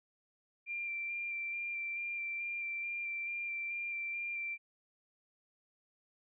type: tone with vibrato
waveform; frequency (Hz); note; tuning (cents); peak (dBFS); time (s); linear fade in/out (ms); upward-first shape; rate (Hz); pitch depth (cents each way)
sine; 2370; D7; +15; -36; 0.66-4.58; 50; square; 2.3; 13
effects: none